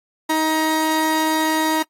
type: tone pair together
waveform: 35% pulse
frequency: 315.3 / 944.8 Hz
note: D#4 / A#5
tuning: +23 / +23 cents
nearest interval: octave + perfect fifth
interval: 1900 cents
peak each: -18 dBFS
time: 0.29-1.83 s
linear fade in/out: 10 ms
effects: noise-tail reverb RT60 0.1 s tail -22 dB re dry + AAC 48 kbps